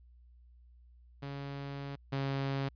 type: tone pair in turn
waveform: sawtooth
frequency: 140 / 136.96 Hz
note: C#3 / C#3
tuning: +18 / -20 cents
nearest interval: unison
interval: 38 cents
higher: first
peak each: -35 / -28 dBFS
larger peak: second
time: 1.22-1.96 / 2.12-2.69 s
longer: first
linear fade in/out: 10 ms
effects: added 60 Hz sine -56 dBFS peak until 2.75 s + resampled to 11025 Hz